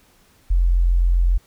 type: tone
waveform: sine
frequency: 43.63 Hz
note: F1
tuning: 1 cent flat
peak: -13 dBFS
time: 0.5-1.38 s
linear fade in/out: 10 ms
effects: pink hiss -56 dBFS RMS until 1.46 s